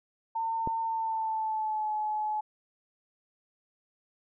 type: tone with pitch glide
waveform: sine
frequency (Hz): 904 to 853.3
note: A5 to G#5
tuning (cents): +47 to +47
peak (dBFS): -28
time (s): 0.35-2.41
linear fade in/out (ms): 10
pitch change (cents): -100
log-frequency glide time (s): 0.87-1.92
type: click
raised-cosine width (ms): 2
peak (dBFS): -20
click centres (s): 0.674
effects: none